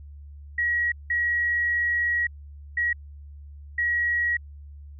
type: tone bursts at uneven times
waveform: sine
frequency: 1908 Hz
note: A#6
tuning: 40 cents sharp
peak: -21 dBFS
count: 4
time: 0.58-0.92 / 1.1-2.27 / 2.77-2.93 / 3.78-4.37 s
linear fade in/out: 5 ms
effects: added 72 Hz sine -40 dBFS peak until 4.99 s